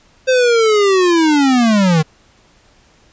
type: linear sweep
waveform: square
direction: down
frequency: 523.3 to 151 Hz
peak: -10 dBFS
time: 0.27-2.03 s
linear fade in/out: 20 ms
effects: pink hiss -51 dBFS RMS until 3.12 s + resampled to 16000 Hz